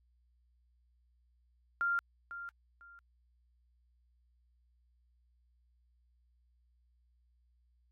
sine tone with echo, 1393 Hz, F6, 5 cents flat, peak -29 dBFS, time 1.81-1.99 s, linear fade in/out 0 ms, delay 500 ms, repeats 2, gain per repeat -12 dB, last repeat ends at 2.99 s, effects added 60 Hz sine -68 dBFS peak until 7.91 s + AAC 48 kbps

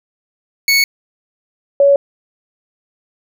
25% pulse / sine tone pair in turn, 2215 / 561.6 Hz, C#7 / C#5, -2 / +22 cents, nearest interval 2 octaves, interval 2376 cents, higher first, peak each -6 dBFS, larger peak neither, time 0.68-0.84 / 1.8-1.96 s, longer neither, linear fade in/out 2 ms, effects none

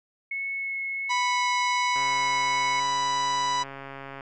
sine tone with vibrato, 2192 Hz, C#7, 20 cents flat, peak -28 dBFS, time 0.31-2.8 s, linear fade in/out 5 ms, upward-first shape sine, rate 1.4 Hz, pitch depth 8 cents each way
harmonic tone, 987.8 Hz, B5, in tune, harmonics 1 / 2 / 3 / 4 / 5 / 6 / 7 / 8, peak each -24 / -35 / -38 / -34 / -40 / -39 / -45 / -48 dBFS, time 1.09-3.64 s, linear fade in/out 20 ms
click train, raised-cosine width 0.5 ms, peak -24 dBFS, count 309, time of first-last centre 1.96-4.208 s, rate 137 Hz
effects none

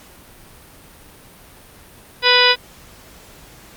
harmonic tone, 493.9 Hz, B4, in tune, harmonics 1 / 2 / 3 / 4 / 5 / 6 / 7 / 8 / 10, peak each -19 / -19 / -19 / -19 / -19 / -19 / -19 / -19 / -19 dBFS, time 2.22-2.56 s, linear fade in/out 50 ms, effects pink hiss -44 dBFS RMS until 3.76 s + Opus 48 kbps

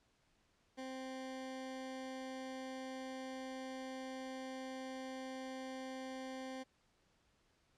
20% pulse tone, 261.6 Hz, C4, in tune, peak -39 dBFS, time 0.77-6.64 s, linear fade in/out 20 ms, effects pink hiss -75 dBFS RMS until 7.77 s + low-pass 7000 Hz 12 dB/octave

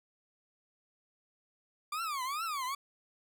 40% pulse tone with vibrato, 1168 Hz, D6, 10 cents flat, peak -33 dBFS, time 1.92-2.75 s, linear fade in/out 5 ms, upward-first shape triangle, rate 2.4 Hz, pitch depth 290 cents each way, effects none

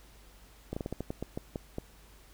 slowing click train, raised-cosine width 2 ms, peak -21 dBFS, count 11, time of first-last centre 0.73-1.784 s, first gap 35 ms, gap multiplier 1.23, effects added 50 Hz sine -56 dBFS peak until 2.33 s + pink hiss -59 dBFS RMS until 2.33 s

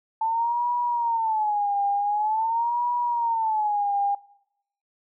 sine tone with vibrato, 882 Hz, A5, 4 cents sharp, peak -21 dBFS, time 0.21-4.15 s, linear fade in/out 5 ms, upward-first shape sine, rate 0.46 Hz, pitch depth 160 cents each way, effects noise-tail reverb RT60 0.8 s tail -20 dB re dry

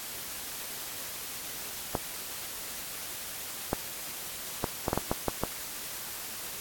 clicks, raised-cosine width 1 ms, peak -12 dBFS, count 9, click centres 1.952 / 3.731 / 4.642 / 4.882 / 4.931 / 4.976 / 5.115 / 5.283 / 5.436 s, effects white hiss -39 dBFS RMS until 6.6 s + AAC 64 kbps

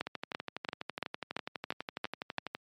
two click trains, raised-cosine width 0.3 ms, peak -20 / -16 dBFS, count 31 / 8, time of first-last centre 0.07-2.549 / 0.01-2.383 s, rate 12.1 / 2.95 Hz, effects high-pass 150 Hz 12 dB/octave + MP3 64 kbps

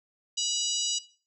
harmonic tone, 973 Hz, B5, 26 cents flat, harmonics 3 / 4 / 5 / 6 / 7 / 8, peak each -32 / -33 / -34 / -35 / -35 / -36 dBFS, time 0.37-0.99 s, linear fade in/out 10 ms, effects noise-tail reverb RT60 0.4 s tail -17 dB re dry

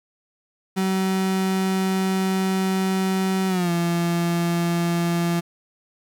35% pulse tone with pitch glide, 189.6 to 170.88 Hz, F#3 to F3, +43 to -37 cents, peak -18 dBFS, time 0.76-5.41 s, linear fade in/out 20 ms, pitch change -180 cents, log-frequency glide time 3.48-3.71 s, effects 10-bit

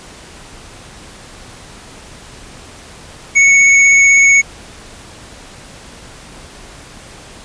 square tone with vibrato, 2217 Hz, C#7, in tune, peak -6 dBFS, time 3.35-4.42 s, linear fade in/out 20 ms, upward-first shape sine, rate 16 Hz, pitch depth 10 cents each way, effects pink hiss -36 dBFS RMS until 7.44 s + resampled to 22050 Hz

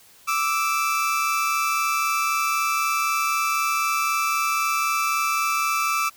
30% pulse tone pair together, 1174.7 / 1318.6 Hz, D6 / E6, 0 / 0 cents, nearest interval major second, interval 200 cents, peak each -21 dBFS, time 0.27-6.1 s, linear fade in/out 20 ms, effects white hiss -52 dBFS RMS until 6.16 s

